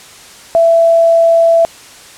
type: tone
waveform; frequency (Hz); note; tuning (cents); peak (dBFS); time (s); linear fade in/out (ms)
sine; 666; E5; +18; -5; 0.55-1.65; 0
effects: white hiss -36 dBFS RMS until 2.17 s + low-pass 9000 Hz 12 dB/octave